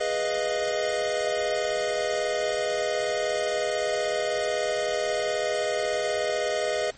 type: chord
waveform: square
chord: F half-diminished seventh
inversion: first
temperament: equal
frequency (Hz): 415.3 / 493.9 / 622.3 / 698.5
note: Ab4 / Cb5 / Eb5 / F5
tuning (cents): 0 / 0 / 0 / 0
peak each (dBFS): -32 / -31 / -28 / -34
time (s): 0-6.91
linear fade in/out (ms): 10
effects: pink hiss -50 dBFS RMS until 6.97 s + MP3 32 kbps